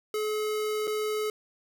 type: tone with dropouts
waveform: square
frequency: 427.2 Hz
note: G#4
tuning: 49 cents sharp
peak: -28 dBFS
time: 0.14-1.3 s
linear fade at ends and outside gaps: 2 ms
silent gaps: 0.872-0.876 s
effects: none